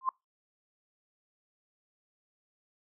sine tone with exponential growth, 1048 Hz, C6, 2 cents sharp, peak -21 dBFS, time 0.01-0.09 s, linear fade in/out 2 ms, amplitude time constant 17 ms, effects noise-tail reverb RT60 0.2 s tail -26 dB re dry

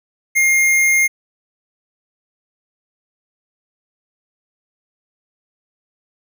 square tone, 2126 Hz, C7, 27 cents sharp, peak -12 dBFS, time 0.35-1.08 s, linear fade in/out 20 ms, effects none

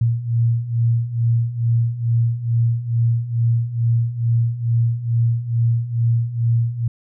sine beating tone pair, 115.2 / 117.5 Hz, A#2 / A#2, -20 / +14 cents, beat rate 2.3 Hz, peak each -21 / -17 dBFS, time 0.01-6.88 s, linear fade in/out 5 ms, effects none

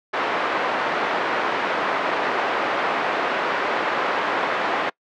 white band-pass noise, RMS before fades -23 dBFS, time 0.13-4.9 s, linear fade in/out 10 ms, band 370 to 1400 Hz, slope 12 dB/octave, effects noise-tail reverb RT60 0.1 s tail -24 dB re dry + low-pass 4000 Hz 12 dB/octave

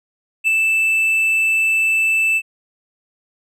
triangle tone with ADSR envelope, 2642 Hz, E7, 3 cents sharp, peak -9 dBFS, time 0.44-2.42 s, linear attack 38 ms, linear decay 3 ms, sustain -3 dB, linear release 53 ms, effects none

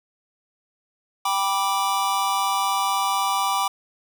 square chord, G major, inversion none, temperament just, 784 / 980 / 1176 Hz, G5 / B5 / D6, 0 / -14 / +2 cents, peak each -26 / -26 / -25 dBFS, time 1.25-3.68 s, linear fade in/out 5 ms, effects none

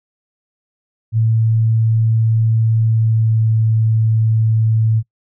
sine tone with pitch glide, 112.2 to 111.1 Hz, A2 to A2, +34 to +17 cents, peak -11 dBFS, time 1.12-5.03 s, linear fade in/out 50 ms, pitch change -17 cents, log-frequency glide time 2.78-3.47 s, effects noise-tail reverb RT60 0.1 s tail -24 dB re dry

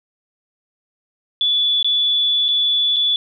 sine tone with dropouts, 3447 Hz, A7, 36 cents flat, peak -14 dBFS, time 1.41-3.16 s, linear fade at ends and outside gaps 1 ms, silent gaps 1.828-1.845 / 2.483-2.487 / 2.962-2.966 s, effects none

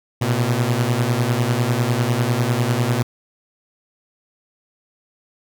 sawtooth beating tone pair, 115.8 / 125.8 Hz, A#2 / B2, -11 / +32 cents, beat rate 10 Hz, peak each -16 dBFS, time 0.21-3.03 s, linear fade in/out 10 ms, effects none

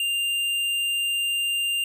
sine tone with tanh clipping, 2794 Hz, F7, in tune, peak -24 dBFS, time 0-1.84 s, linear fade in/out 2 ms, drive 13 dB, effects none

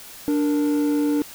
triangle tone pair together, 293.3 / 465.2 Hz, D4 / A#4, -2 / -4 cents, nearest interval minor sixth, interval 798 cents, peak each -16 / -25 dBFS, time 0.28-1.22 s, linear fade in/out 0 ms, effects tanh soft clip ceiling -9 dBFS + white hiss -41 dBFS RMS until 1.34 s

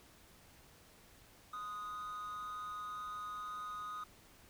triangle tone with amplitude modulation, 1244.5 Hz, D#6, in tune, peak -37 dBFS, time 1.53-4.04 s, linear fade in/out 5 ms, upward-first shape sine, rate 213 Hz, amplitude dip 55%, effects pink hiss -62 dBFS RMS until 4.49 s

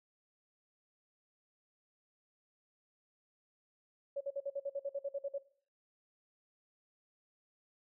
sine tone bursts, 558 Hz, C#5, 11 cents sharp, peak -34 dBFS, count 13, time 4.16-5.384 s, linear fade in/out 10 ms, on 48 ms, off 50 ms, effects noise-tail reverb RT60 0.5 s tail -17 dB re dry

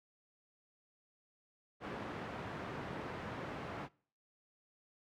pink band-pass noise, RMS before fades -44 dBFS, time 1.8-3.89 s, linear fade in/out 50 ms, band 120 to 1800 Hz, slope 12 dB/octave, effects noise-tail reverb RT60 0.5 s tail -24 dB re dry

